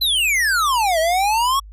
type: exponential two-way sweep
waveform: square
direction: down then up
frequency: 4139 to 628 to 1128 Hz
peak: -16 dBFS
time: 0.01-1.6 s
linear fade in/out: 10 ms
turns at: 0.99 s
effects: added 51 Hz sine -36 dBFS peak until 1.72 s + resampled to 32000 Hz